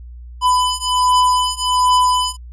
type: beating tone pair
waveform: square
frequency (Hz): 1000 / 1001.3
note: B5 / B5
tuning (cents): +21 / +24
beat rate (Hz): 1.3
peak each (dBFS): -17 / -16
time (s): 0.41-2.37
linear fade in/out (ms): 50
effects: added 60 Hz sine -32 dBFS peak until 2.52 s + resampled to 24000 Hz